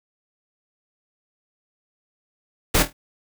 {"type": "noise with echo", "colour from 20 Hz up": "pink", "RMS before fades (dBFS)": -17, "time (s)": [2.74, 2.83], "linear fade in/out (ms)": 10, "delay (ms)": 25, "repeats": 4, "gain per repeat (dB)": -9, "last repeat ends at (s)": 2.93, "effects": []}